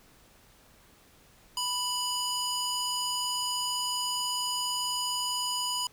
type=tone with band-pass filter; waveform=square; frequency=987.8 Hz; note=B5; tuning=in tune; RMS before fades=-31 dBFS; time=1.57-5.87 s; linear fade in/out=2 ms; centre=5800 Hz; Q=0.88; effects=pink hiss -59 dBFS RMS until 5.92 s